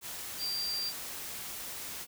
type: tone in noise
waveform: sine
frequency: 4721 Hz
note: D8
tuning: 8 cents sharp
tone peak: -32 dBFS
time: 0.38-0.93 s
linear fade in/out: 50 ms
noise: white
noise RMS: -41 dBFS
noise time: 0.01-2.07 s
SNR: +6 dB
effects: none